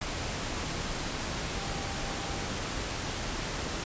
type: tone in noise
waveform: sine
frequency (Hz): 790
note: G5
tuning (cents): +13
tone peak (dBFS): -44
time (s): 1.54-2.45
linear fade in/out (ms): 5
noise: pink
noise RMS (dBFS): -34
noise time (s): 0.01-3.84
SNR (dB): -13
effects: resampled to 16000 Hz